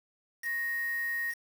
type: tone with quantisation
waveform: sine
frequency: 1870 Hz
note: A#6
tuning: 5 cents sharp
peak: -30 dBFS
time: 0.42-1.35 s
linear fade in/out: 50 ms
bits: 7
effects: none